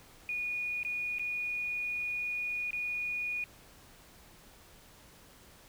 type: tone with dropouts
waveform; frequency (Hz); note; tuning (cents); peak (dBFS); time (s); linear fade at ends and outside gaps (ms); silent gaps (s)
sine; 2454; D#7; -25; -32; 0.29-3.44; 1; 0.831-0.849 / 1.185-1.195 / 2.707-2.731
effects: pink hiss -57 dBFS RMS until 5.68 s